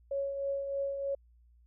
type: tone with tremolo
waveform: sine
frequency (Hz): 554.4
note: C#5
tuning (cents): 0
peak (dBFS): -29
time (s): 0.11-1.15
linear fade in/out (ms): 5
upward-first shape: triangle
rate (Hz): 3.2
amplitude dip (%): 50
effects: added 59 Hz sine -59 dBFS peak until 1.66 s